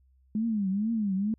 sine tone with vibrato, 208.6 Hz, G#3, 8 cents sharp, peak -25 dBFS, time 0.35-1.34 s, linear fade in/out 2 ms, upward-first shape triangle, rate 2.2 Hz, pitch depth 200 cents each way, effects added 65 Hz sine -60 dBFS peak until 1.38 s

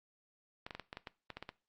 clicks, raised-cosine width 0.3 ms, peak -27 dBFS, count 11, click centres 0.665 / 0.708 / 0.75 / 0.797 / 0.929 / 0.971 / 1.072 / 1.303 / 1.37 / 1.426 / 1.491 s, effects noise-tail reverb RT60 0.3 s tail -18 dB re dry + Opus 48 kbps

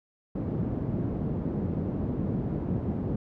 pink band-pass noise, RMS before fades -30 dBFS, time 0.35-3.16 s, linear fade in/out 5 ms, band 100 to 300 Hz, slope 12 dB/octave, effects none

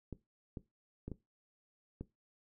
clicks, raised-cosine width 3 ms, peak -29 dBFS, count 5, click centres 0.127 / 0.572 / 1.08 / 1.117 / 2.01 s, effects noise-tail reverb RT60 0.2 s tail -17 dB re dry

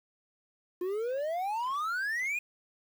triangle exponential sweep, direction up, 349.5 to 2506 Hz, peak -28 dBFS, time 0.81-2.39 s, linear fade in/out 5 ms, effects 9-bit

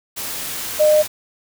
sine tone in noise, 609 Hz, D#5, 37 cents flat, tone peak -10 dBFS, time 0.79-1.03 s, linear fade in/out 20 ms, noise white, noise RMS -27 dBFS, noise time 0.16-1.08 s, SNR +14 dB, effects none

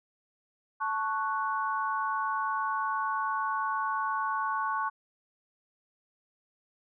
sine chord, F# minor, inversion first, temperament equal, 880 / 1108.7 / 1480 Hz, A5 / C#6 / F#6, 0 / 0 / 0 cents, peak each -33 / -30 / -35 dBFS, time 0.8-4.9 s, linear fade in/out 20 ms, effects none

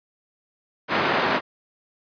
white band-pass noise, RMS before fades -22 dBFS, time 0.88-1.41 s, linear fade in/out 50 ms, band 170 to 1600 Hz, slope 12 dB/octave, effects resampled to 11025 Hz

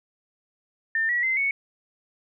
sine tone with pitch steps, 1800 / 1929.2 / 2068 / 2216 Hz, A6 / B6 / C7 / C#7, +39 / -41 / -21 / -1 cents, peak -21 dBFS, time 0.95-1.51 s, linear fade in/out 2 ms, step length 140 ms, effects none

